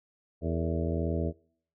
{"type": "harmonic tone with a mistuned harmonic", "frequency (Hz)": 82.2, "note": "E2", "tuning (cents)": -4, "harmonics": [1, 2, 3, 4, 5, 6, 7, 8], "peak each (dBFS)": [-31, -34, -36, -37, -38, -39, -39, -40], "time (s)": [0.41, 1.33], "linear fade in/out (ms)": 50, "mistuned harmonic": 6, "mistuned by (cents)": -100, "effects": ["noise-tail reverb RT60 0.6 s tail -25 dB re dry"]}